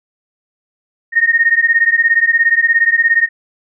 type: beating tone pair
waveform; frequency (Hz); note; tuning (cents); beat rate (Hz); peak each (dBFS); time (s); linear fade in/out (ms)
sine; 1841 / 1858; A#6 / A#6; -22 / -6; 17; -12; 1.12-3.29; 50
effects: none